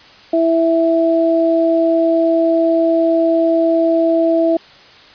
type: tone pair together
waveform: sine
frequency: 329.9 / 659.3 Hz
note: E4 / E5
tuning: +1 / 0 cents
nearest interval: octave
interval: 1199 cents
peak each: -14 / -13 dBFS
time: 0.33-4.57 s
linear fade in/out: 5 ms
effects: white hiss -42 dBFS RMS until 5.14 s + resampled to 11025 Hz